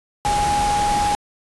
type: tone in noise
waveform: sine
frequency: 826 Hz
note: G#5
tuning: 10 cents flat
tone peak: -17 dBFS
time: 0.25-1.15 s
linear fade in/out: 0 ms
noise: pink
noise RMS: -25 dBFS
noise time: 0.25-1.15 s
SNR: +5 dB
effects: resampled to 24000 Hz